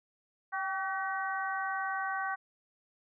harmonic tone with a mistuned harmonic, 380 Hz, F#4, 46 cents sharp, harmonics 2 / 3 / 4 / 5, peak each -36 / -37 / -36 / -41 dBFS, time 0.52-2.36 s, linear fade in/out 20 ms, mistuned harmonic 2, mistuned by +41 cents, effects none

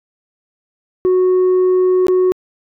sine tone with dropouts, 368.2 Hz, F#4, 8 cents flat, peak -7 dBFS, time 1.05-2.32 s, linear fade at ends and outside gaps 0 ms, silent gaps 2.068-2.083 s, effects tanh soft clip ceiling -9 dBFS

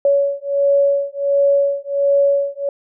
sine beating tone pair, 561 / 562.4 Hz, C#5 / C#5, +21 / +25 cents, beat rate 1.4 Hz, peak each -16 dBFS, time 0.05-2.69 s, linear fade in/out 2 ms, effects none

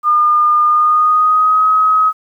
sine tone with pitch glide, 1212 to 1270.1 Hz, D#6 to D#6, -46 to +35 cents, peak -8 dBFS, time 0.03-2.13 s, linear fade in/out 50 ms, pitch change +81 cents, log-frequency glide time 0.64-1.67 s, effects 8-bit

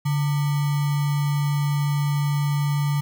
sine tone with sample-and-hold, 144.4 Hz, D3, 29 cents flat, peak -19 dBFS, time 0.05-3.01 s, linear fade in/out 10 ms, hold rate 1050 Hz, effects none

